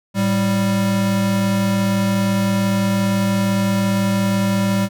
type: tone pair together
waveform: square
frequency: 110 / 195.86 Hz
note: A2 / G3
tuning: 0 / -1 cents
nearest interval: minor seventh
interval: 999 cents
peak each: -23 / -17 dBFS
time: 0.14-4.89 s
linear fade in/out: 50 ms
effects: none